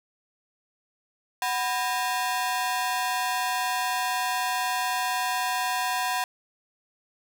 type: ring-modulated tone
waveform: sawtooth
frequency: 866 Hz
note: A5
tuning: 28 cents flat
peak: -18 dBFS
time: 1.42-6.24 s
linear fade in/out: 2 ms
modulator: 125 Hz
effects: none